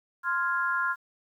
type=chord; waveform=sine; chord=F minor; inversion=second; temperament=equal; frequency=1046.5 / 1396.9 / 1661.2 Hz; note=C6 / F6 / Ab6; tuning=0 / 0 / 0 cents; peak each=-30 / -27 / -32 dBFS; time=0.23-0.96 s; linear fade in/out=50 ms; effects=10-bit